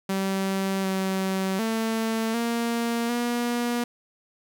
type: tone with pitch steps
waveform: sawtooth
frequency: 193 / 190.7 / 223.8 / 233.6 / 239.8 Hz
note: G3 / G3 / A3 / A#3 / A#3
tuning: -27 / -47 / +30 / +4 / +49 cents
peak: -20 dBFS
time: 0.09-3.84 s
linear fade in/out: 5 ms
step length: 750 ms
effects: 10-bit